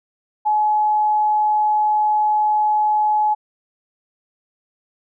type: tone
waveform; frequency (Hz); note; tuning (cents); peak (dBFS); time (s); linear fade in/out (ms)
sine; 849; G#5; +38; -14; 0.45-3.35; 20
effects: none